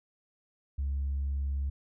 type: tone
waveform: sine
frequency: 69.3 Hz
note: C#2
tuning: in tune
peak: -27 dBFS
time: 0.78-1.7 s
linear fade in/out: 10 ms
effects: tanh soft clip ceiling -26 dBFS